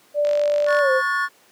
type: tone with pitch glide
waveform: sine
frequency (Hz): 587 to 523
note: D5 to C5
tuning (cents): -1 to -1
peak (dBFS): -16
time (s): 0.14-1.02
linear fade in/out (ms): 50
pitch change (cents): -200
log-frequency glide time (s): 0.8-0.91
type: click train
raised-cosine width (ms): 0.2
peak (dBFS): -16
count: 27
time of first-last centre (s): 0.25-0.789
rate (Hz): 48.2
type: chord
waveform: triangle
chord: F# minor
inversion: second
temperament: equal with one note detuned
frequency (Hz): 1108.7 / 1447.8 / 1760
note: C#6 / F#6 / A6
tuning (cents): 0 / -38 / 0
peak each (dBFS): -22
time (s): 0.66-1.29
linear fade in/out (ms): 50
effects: pink hiss -54 dBFS RMS until 1.51 s + high-pass 300 Hz 12 dB/octave